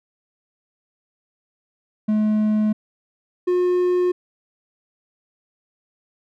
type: tone pair in turn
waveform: triangle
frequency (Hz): 213.7 / 359.4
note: G#3 / F4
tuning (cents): +50 / +50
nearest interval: major sixth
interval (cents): 900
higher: second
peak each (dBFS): -14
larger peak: neither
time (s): 2.08-2.73 / 3.47-4.12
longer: neither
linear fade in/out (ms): 10
effects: none